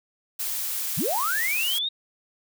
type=noise; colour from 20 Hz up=blue; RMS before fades=-29 dBFS; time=0.39-1.79 s; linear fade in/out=10 ms
type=linear sweep; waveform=sine; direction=up; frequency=98 to 3786 Hz; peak=-24 dBFS; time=0.97-1.89 s; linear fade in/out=10 ms
effects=none